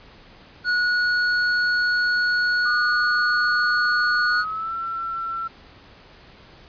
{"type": "tone", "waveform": "square", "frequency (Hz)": 1459, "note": "F#6", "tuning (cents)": -25, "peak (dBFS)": -19, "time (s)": [0.64, 4.45], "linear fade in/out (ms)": 50}
{"type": "tone with pitch glide", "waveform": "sine", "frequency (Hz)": [1214, 1347], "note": ["D#6", "E6"], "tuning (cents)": [-43, 37], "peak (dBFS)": -25, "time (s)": [2.65, 5.48], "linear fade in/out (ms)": 10, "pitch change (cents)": 180, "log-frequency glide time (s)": [4.25, 4.74]}
{"effects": ["pink hiss -48 dBFS RMS until 6.68 s", "resampled to 11025 Hz"]}